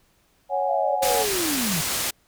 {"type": "chord", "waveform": "sine", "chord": "C# suspended fourth", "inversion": "none", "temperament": "equal", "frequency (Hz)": [554.4, 740, 830.6], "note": ["C#5", "F#5", "G#5"], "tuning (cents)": [0, 0, 0], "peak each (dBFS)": [-25, -25, -26], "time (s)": [0.49, 1.26], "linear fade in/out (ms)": 50}
{"type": "linear sweep", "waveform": "sine", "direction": "down", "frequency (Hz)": [700, 146.83], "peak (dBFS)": -25, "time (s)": [0.69, 1.81], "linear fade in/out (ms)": 2}
{"type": "low-pass noise", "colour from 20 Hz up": "white", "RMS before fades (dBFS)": -26, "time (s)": [1.02, 2.11], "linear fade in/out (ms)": 10, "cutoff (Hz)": 12000, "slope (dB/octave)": 12}
{"effects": ["pink hiss -63 dBFS RMS until 2.27 s"]}